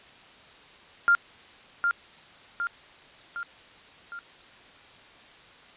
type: tone with echo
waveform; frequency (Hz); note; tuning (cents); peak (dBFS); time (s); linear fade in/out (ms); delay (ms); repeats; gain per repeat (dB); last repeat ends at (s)
sine; 1396.9; F6; 0; -16; 1.08-1.15; 0; 760; 4; -5; 4.19
effects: white hiss -51 dBFS RMS until 5.76 s + resampled to 8000 Hz